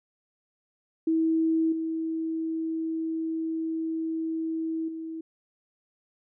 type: tone with level steps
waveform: sine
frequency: 323.3 Hz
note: E4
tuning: 34 cents flat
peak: -21 / -27 / -33 dBFS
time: 1.07-5.21 s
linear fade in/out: 5 ms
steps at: 1.72 / 4.88 s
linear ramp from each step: 5 ms
effects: none